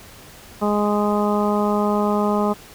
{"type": "harmonic tone", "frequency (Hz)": 207.5, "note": "G#3", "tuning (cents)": -1, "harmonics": [1, 2, 3, 4, 5, 6], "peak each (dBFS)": [-20, -23, -25, -26, -27, -28], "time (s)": [0.61, 2.54], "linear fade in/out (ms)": 20, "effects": ["pink hiss -43 dBFS RMS until 2.74 s"]}